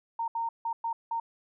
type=tone bursts at uneven times; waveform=sine; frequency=920 Hz; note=A#5; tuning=23 cents flat; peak=-28 dBFS; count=5; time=0.19-0.28 / 0.35-0.49 / 0.65-0.73 / 0.84-0.93 / 1.11-1.2 s; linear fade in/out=5 ms; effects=none